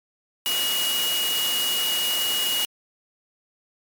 sine tone in noise, 2893 Hz, F#7, 40 cents flat, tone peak -23 dBFS, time 0.46-2.65 s, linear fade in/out 0 ms, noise white, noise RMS -27 dBFS, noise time 0.46-2.65 s, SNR +1 dB, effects high-pass 200 Hz 12 dB/octave + MP3 96 kbps

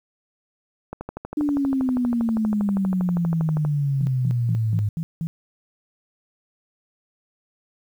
click train, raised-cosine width 1 ms, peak -17 dBFS, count 35, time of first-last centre 0.93-3.65 s, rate 12.5 Hz
sine exponential sweep, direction down, 300 to 103.1 Hz, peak -19 dBFS, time 1.37-4.89 s, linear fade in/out 5 ms
sine tone bursts, 164.2 Hz, E3, 6 cents flat, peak -23 dBFS, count 6, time 4.01-5.27 s, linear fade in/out 0 ms, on 60 ms, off 180 ms
effects 9-bit

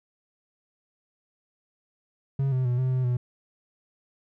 triangle tone with pitch steps, 136.6 / 129 / 122.9 / 129.2 / 128.4 / 123.3 Hz, C#3 / C3 / B2 / C3 / C3 / B2, -25 / -24 / -8 / -21 / -32 / -2 cents, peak -20 dBFS, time 2.39-3.17 s, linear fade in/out 5 ms, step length 130 ms, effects none

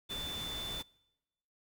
sine tone in noise, 3520 Hz, A7, in tune, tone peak -38 dBFS, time 0.09-0.83 s, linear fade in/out 20 ms, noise pink, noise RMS -44 dBFS, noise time 0.09-0.83 s, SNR +3 dB, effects noise-tail reverb RT60 1.0 s tail -26 dB re dry

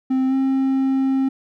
triangle tone with pitch glide, 261.6 to 266.9 Hz, C4 to C4, 0 to +35 cents, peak -14 dBFS, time 0.1-1.29 s, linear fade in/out 10 ms, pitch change +35 cents, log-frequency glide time 0.28-0.34 s, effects none

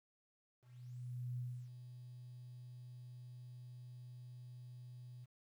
sine tone with ADSR envelope, 123.47 Hz, B2, in tune, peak -39 dBFS, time 0.61-5.26 s, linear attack 770 ms, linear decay 300 ms, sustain -11 dB, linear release 22 ms, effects 12-bit

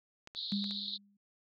clicks, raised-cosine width 0.2 ms, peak -30 dBFS, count 5, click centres 0.274 / 0.349 / 0.521 / 0.642 / 0.71 s
white band-pass noise, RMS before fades -40 dBFS, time 0.35-0.98 s, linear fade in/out 20 ms, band 3600 to 4300 Hz, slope 96 dB/octave
sine tone with exponential decay, 201.4 Hz, G3, 47 cents sharp, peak -29 dBFS, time 0.52-1.17 s, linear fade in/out 5 ms, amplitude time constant 140 ms
effects none

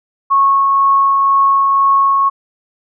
sine tone with tremolo, 1099 Hz, C#6, 15 cents flat, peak -7 dBFS, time 0.3-2.3 s, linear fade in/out 20 ms, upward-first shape triangle, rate 2 Hz, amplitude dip 25%, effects none

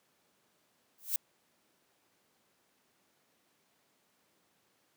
violet noise with exponential growth, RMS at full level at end -27 dBFS, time 0.98-1.16 s, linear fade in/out 2 ms, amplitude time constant 39 ms, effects pink hiss -72 dBFS RMS until 4.96 s + high-pass 200 Hz 12 dB/octave

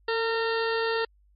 harmonic tone with a mistuned harmonic, 457.5 Hz, A#4, 32 cents flat, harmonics 1 / 2 / 3 / 4 / 6 / 7 / 8 / 9 / 10, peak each -26 / -33 / -33 / -32 / -38 / -43 / -41 / -42 / -40 dBFS, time 0.08-1.05 s, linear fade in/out 5 ms, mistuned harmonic 1, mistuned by -22 cents, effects added 50 Hz sine -58 dBFS peak until 1.35 s + MP3 32 kbps

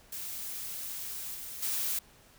blue noise with level steps, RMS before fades -39 / -42 / -32 dBFS, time 0.12-1.99 s, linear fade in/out 5 ms, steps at 1.34 / 1.62 s, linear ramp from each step 10 ms, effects pink hiss -59 dBFS RMS until 2.38 s

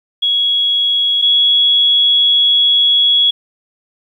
sine tone pair in turn, 3334 / 3349 Hz, G#7 / G#7, +6 / +14 cents, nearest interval unison, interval 8 cents, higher second, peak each -11 / -8 dBFS, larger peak second, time 0.22-1.22 / 1.22-3.31 s, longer second, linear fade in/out 10 ms, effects 8-bit

